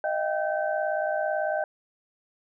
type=tone cluster; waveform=sine; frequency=620 / 678 / 782 / 1541 Hz; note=D#5 / E5 / G5 / G6; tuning=-6 / +49 / -4 / -30 cents; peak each=-27 / -32 / -31 / -33 dBFS; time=0.04-1.64 s; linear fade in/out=2 ms; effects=none